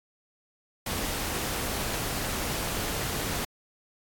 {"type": "noise", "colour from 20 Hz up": "pink", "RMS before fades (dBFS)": -31, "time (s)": [0.86, 3.45], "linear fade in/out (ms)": 5, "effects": ["AAC 64 kbps"]}